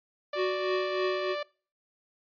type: tone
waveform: sawtooth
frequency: 587.3 Hz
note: D5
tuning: in tune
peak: -27 dBFS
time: 0.33-1.43 s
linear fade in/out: 5 ms
type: tone with tremolo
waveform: square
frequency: 370 Hz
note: F#4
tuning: in tune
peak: -26 dBFS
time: 0.35-1.36 s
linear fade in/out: 50 ms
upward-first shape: triangle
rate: 3.2 Hz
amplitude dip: 65%
effects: noise-tail reverb RT60 0.4 s tail -24 dB re dry + resampled to 11025 Hz